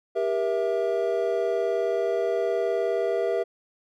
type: chord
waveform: triangle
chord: E diminished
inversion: first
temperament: just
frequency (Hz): 395.6 / 474.7 / 659.3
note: G4 / Bb4 / E5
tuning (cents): +16 / +31 / 0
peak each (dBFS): -25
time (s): 0.15-3.44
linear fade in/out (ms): 20
effects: none